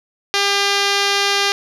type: tone with low-pass filter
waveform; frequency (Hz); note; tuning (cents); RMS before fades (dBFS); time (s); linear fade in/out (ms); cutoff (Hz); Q
5% pulse; 400.4; G4; +37; -17; 0.34-1.52; 0; 6800; 1.2
effects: none